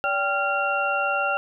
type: tone cluster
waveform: sine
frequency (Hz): 574 / 783 / 1387 / 2751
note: D5 / G5 / F6 / F7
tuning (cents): -40 / -2 / -12 / -27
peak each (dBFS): -28 / -27 / -24 / -29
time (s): 0.04-1.37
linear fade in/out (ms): 0
effects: none